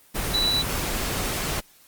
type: tone in noise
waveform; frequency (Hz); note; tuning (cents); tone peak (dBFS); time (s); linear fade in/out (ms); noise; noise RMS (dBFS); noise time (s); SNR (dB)
sine; 3951; B7; 0; -20; 0.33-0.63; 20; pink; -27; 0.14-1.61; +4
effects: white hiss -55 dBFS RMS until 1.87 s + Opus 24 kbps